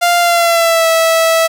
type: tone with pitch glide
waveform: sawtooth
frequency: 697 to 654.1 Hz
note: F5 to E5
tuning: -4 to -14 cents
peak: -5 dBFS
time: 0.01-1.48 s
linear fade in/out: 20 ms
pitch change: -110 cents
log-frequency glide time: 0.19-0.87 s
effects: none